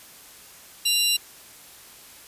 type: tone pair together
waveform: sawtooth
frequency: 2794 / 3965 Hz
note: F7 / B7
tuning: 0 / +6 cents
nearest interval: tritone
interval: 606 cents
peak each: -19 dBFS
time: 0.85-1.17 s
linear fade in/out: 10 ms
effects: white hiss -47 dBFS RMS until 2.27 s + resampled to 32000 Hz